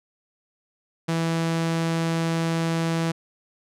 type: tone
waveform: sawtooth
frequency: 164.81 Hz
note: E3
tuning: in tune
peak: -18 dBFS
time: 1.08-3.12 s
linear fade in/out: 10 ms
effects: low-pass 9000 Hz 12 dB/octave

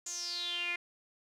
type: tone with band-pass filter sweep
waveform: sawtooth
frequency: 349.2 Hz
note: F4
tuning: in tune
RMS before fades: -37 dBFS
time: 0.06-0.76 s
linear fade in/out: 5 ms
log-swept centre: 7100 to 2200 Hz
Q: 9.4
effects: none

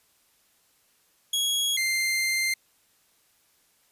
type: tone pair in turn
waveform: sawtooth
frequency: 3322 / 2093 Hz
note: G#7 / C7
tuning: 0 / 0 cents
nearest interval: minor sixth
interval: 800 cents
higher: first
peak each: -20 dBFS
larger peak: neither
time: 1.33-1.77 / 1.77-2.54 s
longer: second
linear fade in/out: 5 ms
effects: white hiss -65 dBFS RMS until 3.91 s + resampled to 32000 Hz

